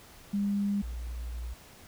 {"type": "tone pair in turn", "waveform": "sine", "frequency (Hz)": [201.8, 59.17], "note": ["G#3", "A#1"], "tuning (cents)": [-49, 27], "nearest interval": "octave + major sixth", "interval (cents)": 2124, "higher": "first", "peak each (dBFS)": [-26, -34], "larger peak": "first", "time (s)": [[0.33, 0.82], [0.82, 1.54]], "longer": "second", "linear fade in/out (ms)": 10, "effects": ["pink hiss -53 dBFS RMS until 1.87 s"]}